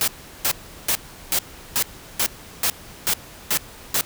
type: noise bursts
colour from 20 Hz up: white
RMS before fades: -20 dBFS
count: 10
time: 0.01-4.01 s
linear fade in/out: 0 ms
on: 67 ms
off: 370 ms
effects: pink hiss -42 dBFS RMS until 4.05 s